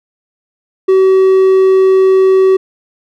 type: tone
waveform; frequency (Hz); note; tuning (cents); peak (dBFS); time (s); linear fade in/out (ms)
triangle; 380; F#4; +46; -3; 0.88-2.57; 10
effects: none